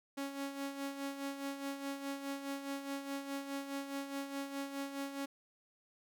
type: tone with tremolo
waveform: sawtooth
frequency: 277.2 Hz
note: C#4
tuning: in tune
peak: -33 dBFS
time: 0.17-5.26 s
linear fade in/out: 10 ms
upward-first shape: sine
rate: 4.8 Hz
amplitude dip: 60%
effects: none